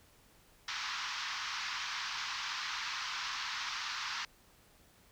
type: band-pass noise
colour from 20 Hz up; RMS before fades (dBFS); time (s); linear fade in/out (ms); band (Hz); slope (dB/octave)
pink; -39; 0.68-4.25; 2; 970 to 5900; 48
effects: pink hiss -64 dBFS RMS until 5.11 s